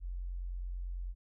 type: tone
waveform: sine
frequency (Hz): 44.55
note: F1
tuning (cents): +35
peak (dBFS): -36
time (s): 0-1.15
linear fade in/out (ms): 50
effects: none